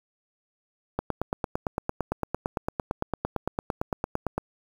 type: click train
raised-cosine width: 1 ms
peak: -12 dBFS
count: 31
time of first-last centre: 0.99-4.38 s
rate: 8.85 Hz
effects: 7-bit